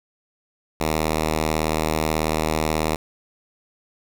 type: tone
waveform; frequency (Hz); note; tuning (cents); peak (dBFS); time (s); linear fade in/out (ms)
5% pulse; 78.3; D#2; +11; -9; 0.8-2.96; 5
effects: none